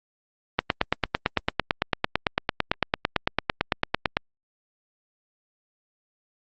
click train, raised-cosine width 0.3 ms, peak -3 dBFS, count 33, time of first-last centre 0.59-4.169 s, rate 8.94 Hz, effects low-pass 4000 Hz 12 dB/octave + Opus 32 kbps

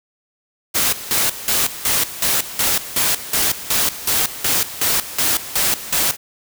white noise with tremolo, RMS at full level -17 dBFS, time 0.74-6.17 s, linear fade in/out 20 ms, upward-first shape square, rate 2.7 Hz, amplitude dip 80%, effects none

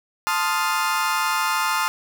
35% pulse chord, F dominant seventh, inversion first, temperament equal, 880 / 1046.5 / 1244.5 / 1396.9 Hz, A5 / C6 / Eb6 / F6, 0 / 0 / 0 / 0 cents, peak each -24 dBFS, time 0.27-1.88 s, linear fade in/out 0 ms, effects none

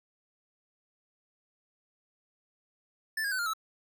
square tone with pitch steps, 1760 / 1632.7 / 1514.6 / 1405 / 1303.4 Hz, A6 / G#6 / F#6 / F6 / E6, 0 / -30 / +40 / +10 / -20 cents, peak -30 dBFS, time 3.17-3.535 s, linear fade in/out 5 ms, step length 73 ms, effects none

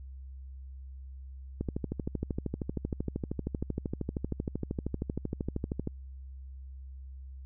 click train, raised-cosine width 3 ms, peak -19 dBFS, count 56, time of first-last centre 1.61-5.874 s, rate 12.9 Hz, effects added 66 Hz sine -42 dBFS peak until 7.45 s

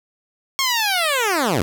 10% pulse linear sweep, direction down, 1100 to 73.3 Hz, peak -9 dBFS, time 0.59-1.62 s, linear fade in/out 0 ms, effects none

